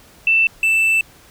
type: tone pair in turn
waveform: sine / triangle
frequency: 2665 / 2653 Hz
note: E7 / E7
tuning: +18 / +10 cents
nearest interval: unison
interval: 8 cents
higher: first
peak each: -11 dBFS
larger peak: neither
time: 0.27-0.47 / 0.63-1.01 s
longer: second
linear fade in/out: 2 ms
effects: pink hiss -47 dBFS RMS until 1.3 s